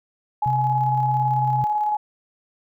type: tone with tremolo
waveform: sine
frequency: 843 Hz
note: G#5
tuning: 26 cents sharp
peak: -18 dBFS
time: 0.42-1.97 s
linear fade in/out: 5 ms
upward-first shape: square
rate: 18 Hz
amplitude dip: 25%
type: tone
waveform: sine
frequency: 130.81 Hz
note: C3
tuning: in tune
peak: -22 dBFS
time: 0.46-1.64 s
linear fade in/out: 0 ms
effects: none